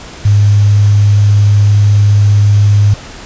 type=tone with quantisation; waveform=sine; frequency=102.7 Hz; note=G#2; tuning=19 cents flat; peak=-4 dBFS; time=0.25-2.94 s; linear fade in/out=5 ms; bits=5; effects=pink hiss -30 dBFS RMS until 3.25 s + resampled to 16000 Hz